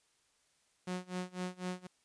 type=tone with tremolo; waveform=sawtooth; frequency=181.9 Hz; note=F#3; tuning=29 cents flat; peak=-31 dBFS; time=0.87-1.87 s; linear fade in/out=5 ms; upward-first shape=sine; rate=4 Hz; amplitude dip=95%; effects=white hiss -73 dBFS RMS until 2.04 s + resampled to 22050 Hz